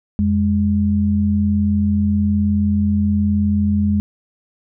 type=tone pair together; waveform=sine; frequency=87.31 / 206.2 Hz; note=F2 / G#3; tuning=0 / -12 cents; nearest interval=octave + minor third; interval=1488 cents; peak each=-18 / -15 dBFS; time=0.19-4 s; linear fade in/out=0 ms; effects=none